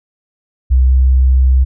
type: tone with pitch glide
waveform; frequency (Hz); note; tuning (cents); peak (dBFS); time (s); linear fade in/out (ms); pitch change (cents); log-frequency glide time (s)
sine; 64 to 64.74; C2 to C2; -38 to -18; -6; 0.7-1.65; 20; +20; 0.85-0.92
effects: none